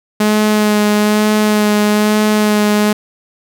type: tone with vibrato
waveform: sawtooth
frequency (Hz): 211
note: G#3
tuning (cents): +28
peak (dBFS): -6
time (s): 0.2-2.93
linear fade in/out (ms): 5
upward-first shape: sine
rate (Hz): 1.1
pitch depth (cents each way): 17
effects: none